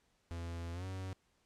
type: tone with pitch glide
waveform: 45% pulse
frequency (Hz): 84.9 to 94.2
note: F2 to F#2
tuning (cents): -48 to +32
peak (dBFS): -40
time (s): 0.31-1.13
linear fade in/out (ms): 0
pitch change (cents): +180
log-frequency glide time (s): 0.73-0.85
effects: pink hiss -75 dBFS RMS until 1.45 s + low-pass 9000 Hz 12 dB/octave